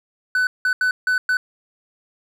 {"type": "tone bursts at uneven times", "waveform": "triangle", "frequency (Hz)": 1500, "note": "F#6", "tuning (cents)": 23, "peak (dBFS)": -14, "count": 5, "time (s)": [[0.35, 0.47], [0.65, 0.73], [0.81, 0.91], [1.07, 1.18], [1.29, 1.37]], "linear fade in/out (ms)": 2, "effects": []}